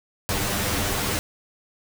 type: noise with comb filter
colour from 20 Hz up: pink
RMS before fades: -25 dBFS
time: 0.29-1.19 s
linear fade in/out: 0 ms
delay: 10 ms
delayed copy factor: +0.7
effects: none